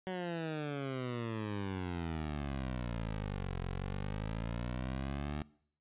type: exponential two-way sweep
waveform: 15% pulse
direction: down then up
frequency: 188.1 to 44 to 75.4 Hz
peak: -30 dBFS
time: 0.07-5.42 s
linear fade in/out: 0 ms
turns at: 3.6 s
effects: noise-tail reverb RT60 0.6 s tail -22 dB re dry + resampled to 8000 Hz